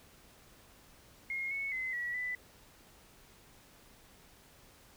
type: tone with pitch steps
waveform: sine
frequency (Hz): 2146 / 2205 / 2045 / 1933 / 1991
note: C7 / C#7 / C7 / B6 / B6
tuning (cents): +43 / -10 / -40 / -38 / +14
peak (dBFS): -34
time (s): 1.3-2.35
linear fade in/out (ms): 2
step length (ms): 210
effects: pink hiss -60 dBFS RMS until 4.96 s